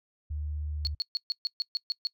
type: tone with vibrato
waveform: sine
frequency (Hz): 74.9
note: D2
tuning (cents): +35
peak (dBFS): -31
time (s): 0.3-0.95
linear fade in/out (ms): 10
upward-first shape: triangle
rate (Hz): 16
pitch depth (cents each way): 11
type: tone bursts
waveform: sine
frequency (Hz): 4360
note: C#8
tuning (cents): -29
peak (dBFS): -26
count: 9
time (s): 0.85-2.07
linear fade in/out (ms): 0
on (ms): 20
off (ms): 130
effects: noise-tail reverb RT60 0.1 s tail -25 dB re dry